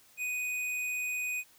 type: tone with tanh clipping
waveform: sine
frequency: 2489 Hz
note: D#7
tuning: in tune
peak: -33 dBFS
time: 0.17-1.44 s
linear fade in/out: 50 ms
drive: 15 dB
effects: white hiss -61 dBFS RMS until 1.58 s